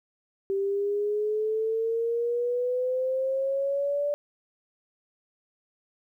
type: exponential sweep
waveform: sine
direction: up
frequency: 389.4 to 584 Hz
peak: -24 dBFS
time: 0.5-4.14 s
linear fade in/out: 0 ms
effects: 11-bit